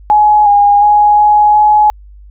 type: tone with pitch steps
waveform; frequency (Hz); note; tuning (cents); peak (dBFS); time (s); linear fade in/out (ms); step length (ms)
sine; 842 / 816 / 833 / 838 / 844; G#5 / G#5 / G#5 / G#5 / G#5; +24 / -31 / +5 / +15 / +28; -4; 0.1-1.9; 0; 360
effects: added 50 Hz sine -33 dBFS peak until 2.3 s